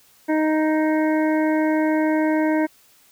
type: harmonic tone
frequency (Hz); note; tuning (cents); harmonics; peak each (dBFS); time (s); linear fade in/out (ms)
311.1; D#4; 0; 1 / 2 / 3 / 5 / 6 / 7; -18 / -24 / -28 / -32 / -34 / -35; 0.28-2.67; 20
effects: white hiss -55 dBFS RMS until 3.11 s